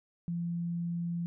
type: tone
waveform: sine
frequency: 171.1 Hz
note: F3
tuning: 35 cents flat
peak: -31 dBFS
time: 0.28-1.26 s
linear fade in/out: 0 ms
effects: none